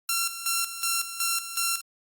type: tone with tremolo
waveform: 5% pulse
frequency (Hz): 1361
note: F6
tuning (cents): -45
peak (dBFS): -12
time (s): 0.09-1.81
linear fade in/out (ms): 2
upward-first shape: square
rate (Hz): 2.7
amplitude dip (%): 70
effects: Opus 24 kbps